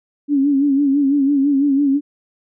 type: tone with vibrato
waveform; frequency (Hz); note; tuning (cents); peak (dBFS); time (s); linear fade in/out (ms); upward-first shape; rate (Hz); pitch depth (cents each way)
sine; 280; C#4; +18; -12; 0.28-2.01; 50; sine; 6; 71
effects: none